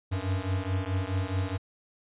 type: beating tone pair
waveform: square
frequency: 92 / 96.7 Hz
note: F#2 / G2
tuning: -9 / -23 cents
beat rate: 4.7 Hz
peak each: -31 dBFS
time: 0.11-1.58 s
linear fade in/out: 20 ms
effects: resampled to 8000 Hz